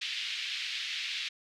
white band-pass noise, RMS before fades -36 dBFS, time 0.01-1.29 s, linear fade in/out 10 ms, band 2200 to 3900 Hz, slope 24 dB/octave, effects none

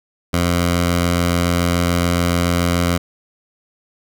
10% pulse tone with notch filter, 87 Hz, F2, 6 cents flat, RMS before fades -17 dBFS, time 0.33-2.98 s, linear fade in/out 10 ms, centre 380 Hz, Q 1.8, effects none

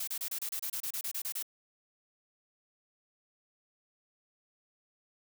blue noise bursts, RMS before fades -36 dBFS, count 14, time 0-1.427 s, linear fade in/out 5 ms, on 75 ms, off 29 ms, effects none

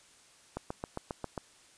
click train, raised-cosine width 1 ms, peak -21 dBFS, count 7, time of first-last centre 0.57-1.378 s, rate 7.43 Hz, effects white hiss -60 dBFS RMS until 1.77 s + resampled to 22050 Hz

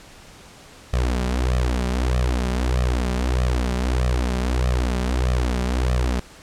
sawtooth tone with flanger, 62.1 Hz, B1, 10 cents sharp, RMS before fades -21 dBFS, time 0.93-6.2 s, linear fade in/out 5 ms, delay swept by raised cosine 1.6 to 5.1 ms, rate 1.6 Hz, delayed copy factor +1, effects pink hiss -45 dBFS RMS until 6.42 s + low-pass 9000 Hz 12 dB/octave

